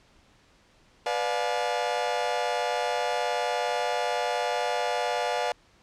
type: chord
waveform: 40% pulse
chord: B diminished seventh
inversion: none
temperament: just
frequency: 493.9 / 592.7 / 711.2 / 853.4 Hz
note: B4 / D5 / F5 / Ab5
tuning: 0 / +16 / +31 / +47 cents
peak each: -31 / -31 / -29 / -31 dBFS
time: 1.06-5.52 s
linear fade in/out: 2 ms
effects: pink hiss -60 dBFS RMS until 5.82 s + low-pass 6000 Hz 12 dB/octave